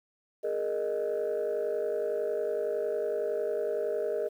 sine chord, Ab suspended second, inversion none, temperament equal with one note detuned, 415.3 / 466.2 / 616.5 Hz, Ab4 / Bb4 / Eb5, 0 / 0 / -16 cents, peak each -31 dBFS, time 0.43-4.29 s, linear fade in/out 20 ms, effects tanh soft clip ceiling -23 dBFS + 10-bit

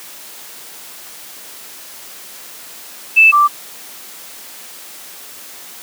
sine tone pair in turn, 2636 / 1174.2 Hz, E7 / D6, -1 / -1 cents, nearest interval octave + major second, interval 1400 cents, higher first, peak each -4 / -7 dBFS, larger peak first, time 3.16-3.32 / 3.32-3.48 s, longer neither, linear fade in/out 20 ms, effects white hiss -35 dBFS RMS until 5.82 s + high-pass 200 Hz 12 dB/octave

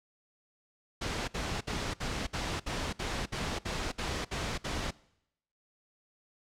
pink noise bursts, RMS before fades -34 dBFS, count 12, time 1.01-4.91 s, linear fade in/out 10 ms, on 270 ms, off 60 ms, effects noise-tail reverb RT60 0.8 s tail -22 dB re dry + low-pass 6000 Hz 12 dB/octave

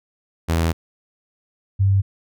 sawtooth / sine tone pair in turn, 82.41 / 97.79 Hz, E2 / G2, 0 / -4 cents, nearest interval minor third, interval 296 cents, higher second, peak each -13 dBFS, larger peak neither, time 0.48-0.73 / 1.79-2.02 s, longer first, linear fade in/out 20 ms, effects none

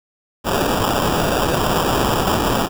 blue noise with sample-and-hold, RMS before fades -18 dBFS, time 0.44-2.69 s, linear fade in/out 50 ms, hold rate 2100 Hz, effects none

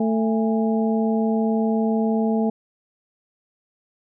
harmonic tone with a mistuned harmonic, 221.8 Hz, A3, 14 cents sharp, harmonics 1 / 2 / 3 / 4, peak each -19 / -25 / -29 / -31 dBFS, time 0-2.5 s, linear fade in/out 5 ms, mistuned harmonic 4, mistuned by -130 cents, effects none

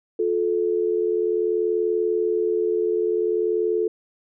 sine tone pair together, 355.4 / 435.9 Hz, F4 / A4, +30 / -16 cents, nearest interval major third, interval 354 cents, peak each -23 / -21 dBFS, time 0.19-3.88 s, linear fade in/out 5 ms, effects none

